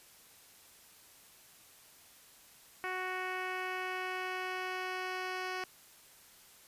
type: tone with low-pass filter sweep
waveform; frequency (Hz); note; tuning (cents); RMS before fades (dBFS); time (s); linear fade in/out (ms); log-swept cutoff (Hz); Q
10% pulse; 370; F#4; 0; -38; 2.84-5.64; 0; 2300 to 4100; 1.6
effects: white hiss -59 dBFS RMS until 6.67 s + resampled to 32000 Hz